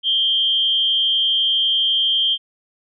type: tone with amplitude modulation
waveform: sine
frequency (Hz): 3170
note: G7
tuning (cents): +19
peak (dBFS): -12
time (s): 0.03-2.38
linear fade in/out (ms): 50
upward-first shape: sine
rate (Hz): 232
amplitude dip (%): 60
effects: none